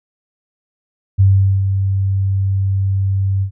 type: tone with ADSR envelope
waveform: sine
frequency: 97.1 Hz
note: G2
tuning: 16 cents flat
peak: -6 dBFS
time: 1.18-3.51 s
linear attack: 24 ms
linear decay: 420 ms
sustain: -7 dB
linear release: 89 ms
effects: none